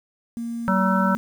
sine tone with pitch glide, 233.1 to 231.1 Hz, A#3 to A#3, 0 to -15 cents, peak -26 dBFS, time 0.37-1.17 s, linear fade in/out 0 ms, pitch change -15 cents, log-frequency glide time 0.65-1.06 s
harmonic tone, 190 Hz, F#3, 46 cents sharp, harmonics 1 / 3 / 5 / 7 / 8, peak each -20 / -27 / -25 / -24 / -29 dBFS, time 0.68-1.15 s, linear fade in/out 0 ms
effects 8-bit

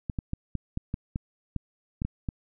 clicks, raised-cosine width 5 ms, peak -17 dBFS, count 11, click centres 0.098 / 0.188 / 0.334 / 0.553 / 0.774 / 0.941 / 1.159 / 1.563 / 2.019 / 2.05 / 2.288 s, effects none

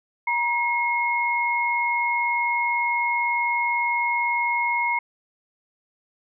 sine tone pair together, 951 / 2159 Hz, A#5 / C#7, +34 / -46 cents, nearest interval octave + major second, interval 1420 cents, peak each -23 dBFS, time 0.27-4.99 s, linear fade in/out 5 ms, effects none

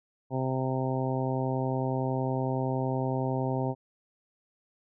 harmonic tone, 130.81 Hz, C3, in tune, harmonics 1 / 2 / 3 / 4 / 5 / 6 / 7, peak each -30 / -33 / -35 / -36 / -37 / -38 / -38 dBFS, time 0.3-3.75 s, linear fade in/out 50 ms, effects none

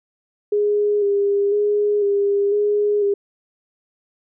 sine tone with vibrato, 408.4 Hz, G#4, 29 cents flat, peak -15 dBFS, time 0.52-3.14 s, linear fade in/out 5 ms, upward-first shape square, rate 1 Hz, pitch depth 25 cents each way, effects none

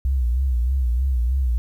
sine tone with vibrato, 63 Hz, B1, 35 cents sharp, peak -17 dBFS, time 0.05-1.58 s, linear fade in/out 0 ms, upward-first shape sine, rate 3.2 Hz, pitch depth 120 cents each way, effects 9-bit

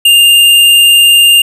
square tone with vibrato, 2805 Hz, F7, 7 cents sharp, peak -3 dBFS, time 0.05-1.42 s, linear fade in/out 5 ms, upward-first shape sine, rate 20 Hz, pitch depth 13 cents each way, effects none

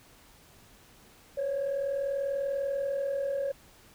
sine tone pair together, 517 / 557.2 Hz, C5 / C#5, -21 / +9 cents, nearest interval minor second, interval 130 cents, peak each -34 / -27 dBFS, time 1.37-3.52 s, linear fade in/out 10 ms, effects tanh soft clip ceiling -25 dBFS + pink hiss -57 dBFS RMS until 3.94 s

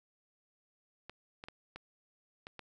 clicks, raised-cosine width 0.3 ms, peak -29 dBFS, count 6, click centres 1.096 / 1.439 / 1.485 / 1.76 / 2.469 / 2.593 s, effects none

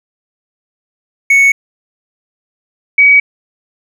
triangle / sine tone pair in turn, 2217 / 2266 Hz, C#7 / C#7, 0 / +37 cents, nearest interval unison, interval 37 cents, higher second, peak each -3 dBFS, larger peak neither, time 1.3-1.52 / 2.98-3.2 s, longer neither, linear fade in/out 5 ms, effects none

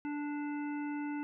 harmonic tone, 292.9 Hz, D4, 5 cents flat, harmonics 1 / 3 / 5 / 7 / 9, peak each -35 / -45 / -49 / -52 / -54 dBFS, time 0.05-1.23 s, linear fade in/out 0 ms, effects none

